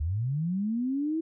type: linear sweep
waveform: sine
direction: up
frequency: 69.3 to 329.6 Hz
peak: -26 dBFS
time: 0-1.21 s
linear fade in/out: 10 ms
effects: none

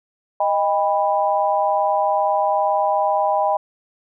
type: chord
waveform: sine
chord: Eb augmented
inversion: none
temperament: equal with one note detuned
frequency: 622.3 / 800 / 987.8 Hz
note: Eb5 / G5 / B5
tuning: 0 / +35 / 0 cents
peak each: -20 / -19 / -22 dBFS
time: 0.4-3.57 s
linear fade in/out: 5 ms
effects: none

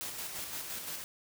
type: noise with tremolo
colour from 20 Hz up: white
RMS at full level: -39 dBFS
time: 0.01-1.04 s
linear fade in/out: 0 ms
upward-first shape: square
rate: 5.8 Hz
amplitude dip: 35%
effects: none

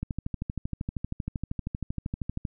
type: click train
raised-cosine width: 5 ms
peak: -18 dBFS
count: 32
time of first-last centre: 0.03-2.452 s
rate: 12.8 Hz
effects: none

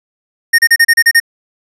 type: tone bursts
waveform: square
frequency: 1845 Hz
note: A#6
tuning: 18 cents flat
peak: -5 dBFS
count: 8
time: 0.53-1.201 s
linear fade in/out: 10 ms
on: 55 ms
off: 33 ms
effects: resampled to 32000 Hz

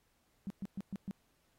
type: tone bursts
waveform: sine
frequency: 195.7 Hz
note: G3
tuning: 3 cents flat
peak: -36 dBFS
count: 5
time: 0.47-1.11 s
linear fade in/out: 0 ms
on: 32 ms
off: 120 ms
effects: pink hiss -75 dBFS RMS until 1.58 s + AAC 48 kbps

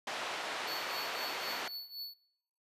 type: band-pass noise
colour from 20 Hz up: pink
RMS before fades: -39 dBFS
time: 0.07-1.68 s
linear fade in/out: 2 ms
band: 610 to 4000 Hz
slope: 12 dB/octave
type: tone with tremolo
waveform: square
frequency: 4435 Hz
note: C#8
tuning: in tune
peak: -38 dBFS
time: 0.67-2.14 s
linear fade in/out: 5 ms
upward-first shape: triangle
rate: 3.9 Hz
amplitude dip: 85%
effects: noise-tail reverb RT60 0.8 s tail -23 dB re dry + resampled to 32000 Hz

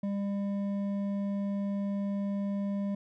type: tone with hard clipping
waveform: sine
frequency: 200 Hz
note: G3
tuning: 35 cents sharp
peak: -31 dBFS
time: 0.03-2.95 s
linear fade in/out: 5 ms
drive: 7 dB
effects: none

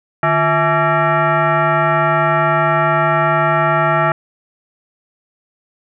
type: tone with frequency modulation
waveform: sine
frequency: 349.2 Hz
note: F4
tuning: in tune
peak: -11 dBFS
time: 0.23-4.12 s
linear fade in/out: 2 ms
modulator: 501 Hz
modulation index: 2.9
effects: none

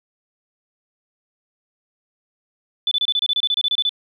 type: tone bursts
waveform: sine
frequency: 3494 Hz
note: A7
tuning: 13 cents flat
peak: -16 dBFS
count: 15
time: 2.87-3.893 s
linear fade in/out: 2 ms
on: 43 ms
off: 27 ms
effects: 9-bit

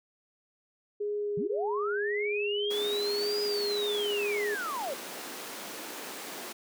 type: tone with vibrato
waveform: sine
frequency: 412.4 Hz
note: G#4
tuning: 12 cents flat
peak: -29 dBFS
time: 1-4.55 s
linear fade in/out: 10 ms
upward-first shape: sine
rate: 1.8 Hz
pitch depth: 10 cents each way
type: linear two-way sweep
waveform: sine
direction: up then down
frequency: 138.59 to 4978 to 493.3 Hz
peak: -32 dBFS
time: 1.37-4.94 s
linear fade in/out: 5 ms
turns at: 3.42 s
type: high-pass noise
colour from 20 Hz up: pink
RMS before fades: -41 dBFS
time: 2.7-6.53 s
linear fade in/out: 10 ms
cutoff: 250 Hz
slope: 24 dB/octave
effects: none

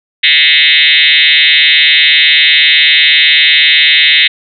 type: tone with frequency modulation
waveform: sine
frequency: 2870 Hz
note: F7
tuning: 47 cents sharp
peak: -4 dBFS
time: 0.23-4.28 s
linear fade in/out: 10 ms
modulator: 152 Hz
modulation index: 6.6
effects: none

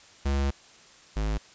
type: tone pair in turn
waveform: square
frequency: 69.3 / 52.68 Hz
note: C#2 / G#1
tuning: 0 / +25 cents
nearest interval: perfect fourth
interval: 475 cents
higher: first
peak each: -24 / -26 dBFS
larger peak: first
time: 0.25-0.51 / 1.16-1.38 s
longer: first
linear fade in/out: 10 ms
effects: white hiss -53 dBFS RMS until 1.54 s + resampled to 16000 Hz

